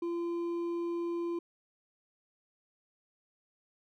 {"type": "tone with hard clipping", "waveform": "triangle", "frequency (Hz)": 342, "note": "F4", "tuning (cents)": -36, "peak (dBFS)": -33, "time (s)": [0.02, 1.39], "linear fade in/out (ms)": 5, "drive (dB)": 8, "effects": []}